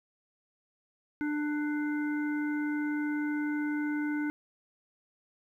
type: harmonic tone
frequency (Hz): 297.3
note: D4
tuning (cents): +21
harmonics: 1 / 3 / 5 / 7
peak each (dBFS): -29 / -45 / -39 / -45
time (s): 1.21-4.3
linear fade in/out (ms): 0
effects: 11-bit